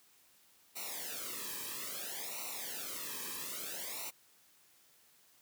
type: noise with flanger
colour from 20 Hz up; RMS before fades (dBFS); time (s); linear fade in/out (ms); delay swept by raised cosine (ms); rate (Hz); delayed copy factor
white; -42; 0.75-4.11; 20; 0.6 to 1.43; 0.6; -1
effects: white hiss -66 dBFS RMS until 5.41 s + high-pass 80 Hz 12 dB/octave